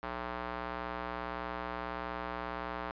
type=tone with band-pass filter; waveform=square; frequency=60.8 Hz; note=B1; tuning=26 cents flat; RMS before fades=-39 dBFS; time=0.03-2.91 s; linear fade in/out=0 ms; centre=1100 Hz; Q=1.3; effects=resampled to 11025 Hz